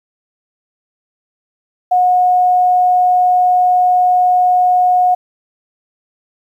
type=tone; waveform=sine; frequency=726 Hz; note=F#5; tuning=33 cents flat; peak=-8 dBFS; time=1.91-5.15 s; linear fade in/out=10 ms; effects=8-bit

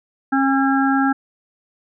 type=harmonic tone; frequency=270.9 Hz; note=C#4; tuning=40 cents flat; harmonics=1 / 3 / 5 / 6; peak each=-16 / -21 / -23 / -24 dBFS; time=0.32-1.13 s; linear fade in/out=10 ms; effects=none

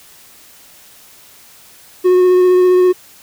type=tone with vibrato; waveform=triangle; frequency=364.3 Hz; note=F#4; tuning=27 cents flat; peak=-5 dBFS; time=2.04-2.93 s; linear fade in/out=20 ms; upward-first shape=triangle; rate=15 Hz; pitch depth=16 cents each way; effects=white hiss -43 dBFS RMS until 3.22 s

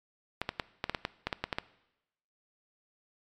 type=clicks; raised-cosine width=0.3 ms; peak=-14 dBFS; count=12; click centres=0.416 / 0.491 / 0.598 / 0.841 / 0.896 / 0.948 / 1.051 / 1.27 / 1.328 / 1.44 / 1.528 / 1.585 s; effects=noise-tail reverb RT60 0.9 s tail -19 dB re dry + MP3 96 kbps

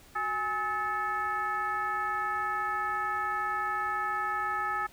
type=tone with frequency modulation; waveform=sine; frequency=1286 Hz; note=E6; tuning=43 cents flat; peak=-28 dBFS; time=0.15-4.87 s; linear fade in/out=10 ms; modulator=457 Hz; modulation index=1.1; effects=pink hiss -56 dBFS RMS until 4.92 s

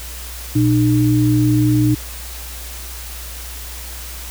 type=tone pair together; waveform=sine; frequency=120.6 / 303.9 Hz; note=B2 / D#4; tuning=-41 / -41 cents; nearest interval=octave + major third; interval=1600 cents; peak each=-14 dBFS; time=0.55-1.95 s; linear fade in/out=10 ms; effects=added 60 Hz sine -31 dBFS peak until 4.3 s + white hiss -33 dBFS RMS until 4.3 s

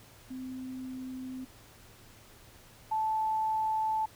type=tone pair in turn; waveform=sine; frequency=258.1 / 874.4 Hz; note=C4 / A5; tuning=-23 / -11 cents; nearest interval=octave + major sixth; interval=2112 cents; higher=second; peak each=-37 / -27 dBFS; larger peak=second; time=0.3-1.45 / 2.91-4.06 s; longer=neither; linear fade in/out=10 ms; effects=added 110 Hz sine -61 dBFS peak until 4.15 s + pink hiss -56 dBFS RMS until 4.15 s

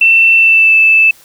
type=tone with pitch glide; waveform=sine; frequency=2682 to 2633 Hz; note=E7 to E7; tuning=+29 to -3 cents; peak=-4 dBFS; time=0.01-1.11 s; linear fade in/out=5 ms; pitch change=-32 cents; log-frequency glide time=0.36-0.75 s; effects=white hiss -43 dBFS RMS until 1.24 s

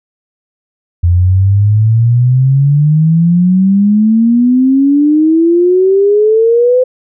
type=exponential sweep; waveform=sine; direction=up; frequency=85.2 to 513 Hz; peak=-5 dBFS; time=1.03-6.84 s; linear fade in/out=10 ms; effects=none

